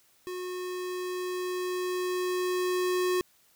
square tone with level ramp, 363.6 Hz, F#4, 30 cents flat, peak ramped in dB -35 to -25 dBFS, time 0.27-3.21 s, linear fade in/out 0 ms, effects white hiss -64 dBFS RMS until 3.55 s

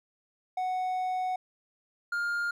triangle tone pair in turn, 740 / 1408.3 Hz, F#5 / F6, 0 / +14 cents, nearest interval major seventh, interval 1114 cents, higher second, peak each -26 dBFS, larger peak neither, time 0.57-1.36 / 2.12-2.51 s, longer first, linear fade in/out 5 ms, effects none

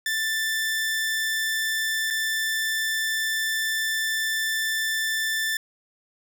sawtooth tone with dropouts, 1769 Hz, A6, 9 cents sharp, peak -20 dBFS, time 0.06-5.57 s, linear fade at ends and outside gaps 2 ms, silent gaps 2.103-2.107 s, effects none

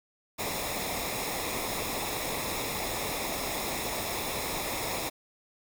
pink noise with comb filter, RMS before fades -33 dBFS, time 0.38-5.1 s, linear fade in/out 20 ms, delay 0.66 ms, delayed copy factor -0.65, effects none

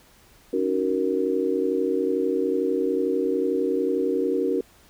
sine chord, D# minor seventh, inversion third, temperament just, 280 / 311.1 / 373.4 / 466.7 Hz, C#4 / D#4 / F#4 / A#4, +18 / 0 / +16 / +2 cents, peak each -27 / -30 / -25 / -25 dBFS, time 0.53-4.61 s, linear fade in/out 5 ms, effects pink hiss -55 dBFS RMS until 4.89 s

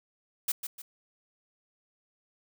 blue noise with echo, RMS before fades -28 dBFS, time 0.48-0.52 s, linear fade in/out 5 ms, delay 150 ms, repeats 2, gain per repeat -8 dB, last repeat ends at 0.82 s, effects none

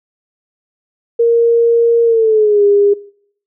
sine tone with pitch glide, 466.2 to 405.9 Hz, A#4 to G#4, 0 to -40 cents, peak -7 dBFS, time 1.19-2.94 s, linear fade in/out 10 ms, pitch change -240 cents, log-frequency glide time 2.04-2.64 s, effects noise-tail reverb RT60 0.6 s tail -21 dB re dry

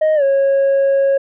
sine tone with pitch glide, 623 to 548.7 Hz, D#5 to C#5, +2 to -18 cents, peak -8 dBFS, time 0.01-1.18 s, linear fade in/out 10 ms, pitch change -220 cents, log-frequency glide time 0.15-0.23 s, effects tanh soft clip ceiling -10 dBFS

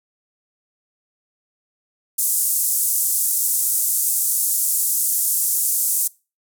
white band-pass noise, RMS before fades -20 dBFS, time 2.18-6.08 s, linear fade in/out 10 ms, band 7500 to 14000 Hz, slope 24 dB/octave, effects noise-tail reverb RT60 0.3 s tail -23 dB re dry

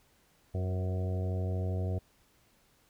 harmonic tone with a mistuned harmonic, 92.5 Hz, F#2, in tune, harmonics 1 / 2 / 3 / 4 / 5 / 6 / 7 / 8, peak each -30 / -41 / -47 / -44 / -44 / -49 / -45 / -52 dBFS, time 0.54-1.99 s, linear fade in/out 10 ms, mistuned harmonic 5, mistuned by +33 cents, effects pink hiss -67 dBFS RMS until 2.89 s

